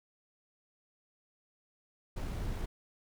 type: noise with amplitude modulation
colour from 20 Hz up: brown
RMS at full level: -35 dBFS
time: 2.16-2.66 s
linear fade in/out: 10 ms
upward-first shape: sine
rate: 58.4 Hz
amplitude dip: 25%
effects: none